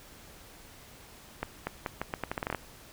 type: accelerating click train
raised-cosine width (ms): 0.5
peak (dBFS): -16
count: 13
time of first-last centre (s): 1.43-2.548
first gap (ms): 240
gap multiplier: 0.8
effects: pink hiss -52 dBFS RMS until 2.92 s